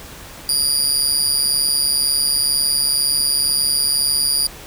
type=tone with amplitude modulation; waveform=25% pulse; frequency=4800 Hz; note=D8; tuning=37 cents sharp; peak=-7 dBFS; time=0.49-4.47 s; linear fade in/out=2 ms; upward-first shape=sine; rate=142 Hz; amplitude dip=80%; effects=pink hiss -37 dBFS RMS until 4.66 s